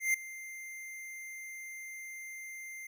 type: tone with ADSR envelope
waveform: square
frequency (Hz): 2094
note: C7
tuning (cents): +1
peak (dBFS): -25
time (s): 0-2.87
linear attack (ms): 140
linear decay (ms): 5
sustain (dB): -18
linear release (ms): 5
effects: none